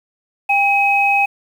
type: tone pair together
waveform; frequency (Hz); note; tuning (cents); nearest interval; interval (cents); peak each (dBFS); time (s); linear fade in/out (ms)
sine; 800 / 2540; G5 / D#7; +35 / +35; octave + minor sixth; 2000; -15 / -14; 0.49-1.26; 10
effects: 7-bit